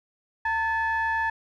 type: ring-modulated tone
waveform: triangle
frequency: 416 Hz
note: G#4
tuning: 3 cents sharp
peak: -18 dBFS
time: 0.45-1.3 s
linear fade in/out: 5 ms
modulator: 1320 Hz
effects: none